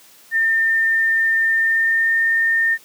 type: tone with pitch glide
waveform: sine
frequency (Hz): 1806 to 1819.6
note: A6 to A#6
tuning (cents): +45 to -42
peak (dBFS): -14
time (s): 0.31-2.78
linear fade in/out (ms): 50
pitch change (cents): +13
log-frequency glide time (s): 1.55-2.12
effects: white hiss -48 dBFS RMS until 2.84 s + high-pass 150 Hz 12 dB/octave